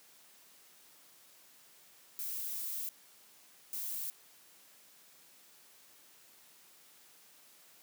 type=noise bursts at uneven times; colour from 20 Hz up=violet; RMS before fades=-39 dBFS; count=2; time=2.19-2.89 / 3.73-4.1 s; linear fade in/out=0 ms; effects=white hiss -61 dBFS RMS until 7.82 s + high-pass 150 Hz 12 dB/octave